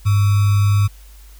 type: tone with sample-and-hold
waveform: sine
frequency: 101.5 Hz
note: G#2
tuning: 39 cents flat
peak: -11 dBFS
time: 0.05-0.88 s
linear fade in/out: 20 ms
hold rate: 1225 Hz
effects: added 50 Hz sine -39 dBFS peak until 1.39 s + white hiss -50 dBFS RMS until 1.39 s